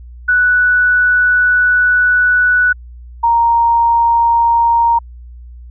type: tone pair in turn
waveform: sine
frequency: 1480 / 932.3 Hz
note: F#6 / A#5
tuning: 0 / 0 cents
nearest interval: minor sixth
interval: 800 cents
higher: first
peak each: -8 dBFS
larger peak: neither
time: 0.28-2.73 / 3.23-4.99 s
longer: first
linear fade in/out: 10 ms
effects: added 60 Hz sine -31 dBFS peak until 5.7 s